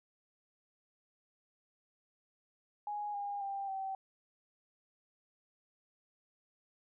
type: tone with pitch steps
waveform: sine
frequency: 830 / 810.1 / 790.7 / 771.7 Hz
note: G#5 / G#5 / G5 / G5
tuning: -1 / -43 / +15 / -27 cents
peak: -36 dBFS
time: 2.87-3.95 s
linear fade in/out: 2 ms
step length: 270 ms
effects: none